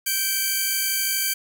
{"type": "tone pair together", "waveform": "5% pulse", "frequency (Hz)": [1562.8, 2318], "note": ["G6", "D7"], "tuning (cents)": [-6, -23], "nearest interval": "perfect fifth", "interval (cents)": 683, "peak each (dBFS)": -14, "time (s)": [0.06, 1.34], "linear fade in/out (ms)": 10, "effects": []}